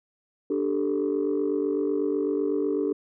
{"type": "chord", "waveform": "sine", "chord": "D suspended fourth", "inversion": "none", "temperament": "equal", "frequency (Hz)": [293.7, 392, 440], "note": ["D4", "G4", "A4"], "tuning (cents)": [0, 0, 0], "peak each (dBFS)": [-26, -26, -27], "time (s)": [0.5, 2.93], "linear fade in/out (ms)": 5, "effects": ["tanh soft clip ceiling -17 dBFS"]}